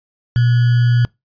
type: tone with sample-and-hold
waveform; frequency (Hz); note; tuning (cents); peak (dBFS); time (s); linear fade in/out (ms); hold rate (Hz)
sine; 120.5; B2; -42; -10; 0.36-1.05; 0; 1575
effects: noise-tail reverb RT60 0.2 s tail -24 dB re dry + resampled to 11025 Hz